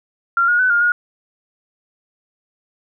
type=tone with pitch steps; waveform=sine; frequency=1382 / 1438 / 1505 / 1412 / 1438 Hz; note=F6 / F#6 / F#6 / F6 / F#6; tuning=-19 / -50 / +29 / +19 / -50 cents; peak=-12 dBFS; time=0.37-0.92 s; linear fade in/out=2 ms; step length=110 ms; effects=none